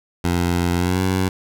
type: tone with pitch glide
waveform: 15% pulse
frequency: 87.3 to 93.57 Hz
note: F2 to F#2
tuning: 0 to +20 cents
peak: -11 dBFS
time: 0.24-1.29 s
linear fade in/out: 5 ms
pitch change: +120 cents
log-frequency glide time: 0.76-1.02 s
effects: none